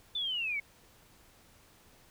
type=linear sweep; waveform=sine; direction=down; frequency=3552 to 2175 Hz; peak=-31 dBFS; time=0.15-0.6 s; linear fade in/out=5 ms; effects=pink hiss -61 dBFS RMS until 2.1 s